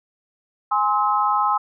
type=chord; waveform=sine; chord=Ab augmented; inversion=none; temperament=equal with one note detuned; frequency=830.6 / 1046.5 / 1284.7 Hz; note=Ab5 / C6 / E6; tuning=0 / 0 / -45 cents; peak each=-21 / -21 / -21 dBFS; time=0.71-1.58 s; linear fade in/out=10 ms; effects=none